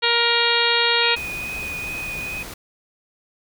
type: harmonic tone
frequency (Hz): 470.4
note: A#4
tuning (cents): +16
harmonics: 1 / 2 / 3 / 4 / 5 / 6 / 7 / 8 / 9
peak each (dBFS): -25 / -25 / -25 / -25 / -25 / -25 / -25 / -25 / -25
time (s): 0.02-1.16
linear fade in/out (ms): 20
type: tone with vibrato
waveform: sine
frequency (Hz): 2489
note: D#7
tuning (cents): 0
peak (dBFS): -27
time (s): 1.02-2.43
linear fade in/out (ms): 5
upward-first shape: triangle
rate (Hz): 2.4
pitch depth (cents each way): 14
type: noise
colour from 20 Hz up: pink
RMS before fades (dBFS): -35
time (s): 1.16-2.54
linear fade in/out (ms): 5
effects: none